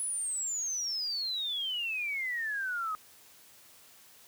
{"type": "exponential sweep", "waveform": "sine", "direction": "down", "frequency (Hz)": [10360, 1244.5], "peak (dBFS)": -31, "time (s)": [0, 2.95], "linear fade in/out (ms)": 0, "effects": ["white hiss -57 dBFS RMS until 4.27 s", "high-pass 60 Hz 12 dB/octave"]}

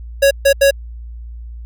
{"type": "tone bursts at uneven times", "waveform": "square", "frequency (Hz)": 554.4, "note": "C#5", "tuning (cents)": 0, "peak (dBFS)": -8, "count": 3, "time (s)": [[0.22, 0.31], [0.45, 0.53], [0.61, 0.71]], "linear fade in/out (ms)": 10, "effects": ["added 58 Hz sine -28 dBFS peak until 1.65 s"]}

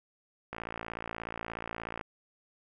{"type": "click train", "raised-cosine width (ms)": 0.5, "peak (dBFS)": -22, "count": 85, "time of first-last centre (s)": [0.53, 2.011], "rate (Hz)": 56.7, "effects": []}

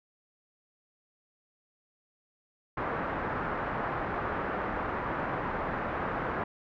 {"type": "low-pass noise", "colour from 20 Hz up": "white", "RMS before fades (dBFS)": -33, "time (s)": [2.77, 6.44], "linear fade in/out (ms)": 5, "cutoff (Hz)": 1500, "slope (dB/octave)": 24, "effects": []}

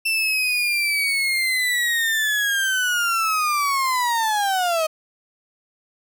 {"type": "linear sweep", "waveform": "35% pulse", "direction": "down", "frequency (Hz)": [2679, 621], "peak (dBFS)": -17, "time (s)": [0.05, 4.87], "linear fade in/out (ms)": 10, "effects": []}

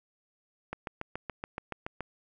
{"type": "click train", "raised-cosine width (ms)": 0.5, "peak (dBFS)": -20, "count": 10, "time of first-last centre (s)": [0.73, 2.007], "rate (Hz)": 7.05, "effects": []}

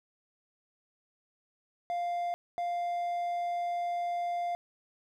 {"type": "tone bursts at uneven times", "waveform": "triangle", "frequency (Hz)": 698.5, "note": "F5", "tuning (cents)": 0, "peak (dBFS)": -28, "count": 2, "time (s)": [[1.9, 2.34], [2.58, 4.55]], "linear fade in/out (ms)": 0, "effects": []}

